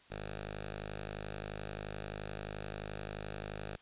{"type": "tone with notch filter", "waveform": "5% pulse", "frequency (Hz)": 51.5, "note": "G#1", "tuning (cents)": -14, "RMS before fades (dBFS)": -43, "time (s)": [0.1, 3.77], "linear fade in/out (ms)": 10, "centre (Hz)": 280, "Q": 1.3, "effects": ["white hiss -62 dBFS RMS until 3.81 s", "resampled to 8000 Hz"]}